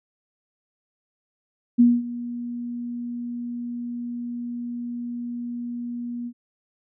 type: tone with ADSR envelope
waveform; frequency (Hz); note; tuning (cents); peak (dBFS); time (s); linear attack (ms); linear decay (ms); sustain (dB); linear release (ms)
sine; 240; B3; -49; -10; 1.78-6.33; 22; 220; -18; 63
effects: none